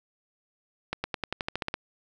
accelerating click train, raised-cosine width 0.3 ms, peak -13 dBFS, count 11, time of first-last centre 0.93-1.741 s, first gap 110 ms, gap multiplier 0.93, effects none

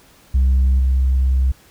sine tone with level steps, 65.41 Hz, C2, in tune, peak -9 / -11 dBFS, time 0.34-1.52 s, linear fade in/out 10 ms, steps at 0.79 s, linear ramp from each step 5 ms, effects tanh soft clip ceiling -10 dBFS + pink hiss -50 dBFS RMS until 1.7 s

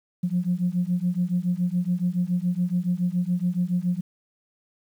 sine beating tone pair, 174.61 / 181.71 Hz, F3 / F#3, 0 / -31 cents, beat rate 7.1 Hz, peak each -24 dBFS, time 0.23-4.01 s, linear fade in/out 10 ms, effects tanh soft clip ceiling -14 dBFS + 9-bit

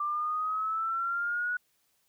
sine exponential sweep, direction up, 1178 to 1472 Hz, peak -28 dBFS, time 0-1.57 s, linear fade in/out 5 ms, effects white hiss -72 dBFS RMS until 2.08 s

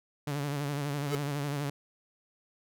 sawtooth tone with vibrato, 143.5 Hz, D3, 40 cents flat, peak -27 dBFS, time 0.27-1.7 s, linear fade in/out 5 ms, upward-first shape sine, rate 12 Hz, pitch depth 60 cents each way
square tone with exponential growth, 429.8 Hz, A4, 41 cents flat, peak -27 dBFS, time 1-1.15 s, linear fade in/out 0 ms, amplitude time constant 32 ms
effects none

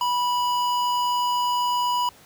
square tone with notch filter, 981 Hz, B5, 12 cents flat, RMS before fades -23 dBFS, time 0.01-2.09 s, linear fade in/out 2 ms, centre 10000 Hz, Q 0.93, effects pink hiss -51 dBFS RMS until 2.25 s + high-pass 80 Hz 12 dB/octave

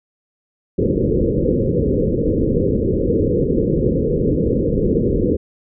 white low-pass noise, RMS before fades -17 dBFS, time 0.78-5.37 s, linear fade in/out 10 ms, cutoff 520 Hz, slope 96 dB/octave, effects none

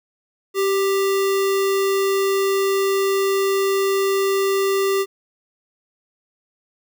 sine tone with sample-and-hold, 390 Hz, G4, 9 cents flat, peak -16 dBFS, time 0.54-5.06 s, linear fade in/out 50 ms, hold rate 1575 Hz, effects none

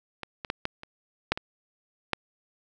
clicks, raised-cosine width 0.3 ms, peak -19 / -19 / -11 / -12 / -25 / -6 / -17 / -8 dBFS, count 8, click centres 0.233 / 0.448 / 0.501 / 0.654 / 0.834 / 1.32 / 1.375 / 2.133 s, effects none

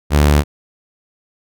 sawtooth tone, 73.42 Hz, D2, in tune, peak -5 dBFS, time 0.1-0.44 s, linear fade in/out 50 ms, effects none

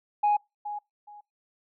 sine tone with echo, 830.6 Hz, G#5, in tune, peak -18 dBFS, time 0.23-0.37 s, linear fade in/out 10 ms, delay 420 ms, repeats 2, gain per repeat -13 dB, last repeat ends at 1.21 s, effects noise-tail reverb RT60 0.2 s tail -24 dB re dry + tanh soft clip ceiling -17 dBFS

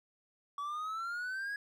triangle exponential sweep, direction up, 1133 to 1675 Hz, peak -34 dBFS, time 0.58-1.56 s, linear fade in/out 2 ms, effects none

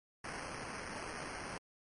blue noise with sample-and-hold, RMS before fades -44 dBFS, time 0.24-1.58 s, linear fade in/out 5 ms, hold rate 3675 Hz, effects MP3 48 kbps

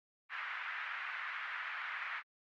pink band-pass noise, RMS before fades -42 dBFS, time 0.29-2.23 s, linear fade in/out 50 ms, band 1300 to 2200 Hz, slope 24 dB/octave, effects Opus 48 kbps

